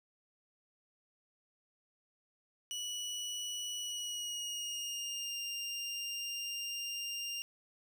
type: tone with pitch glide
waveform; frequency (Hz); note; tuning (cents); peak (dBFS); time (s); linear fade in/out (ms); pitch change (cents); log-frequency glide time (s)
25% pulse; 2939 to 2798; F#7 to F7; -12 to +3; -34; 2.71-7.42; 0; -85; 3.79-5.38
effects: none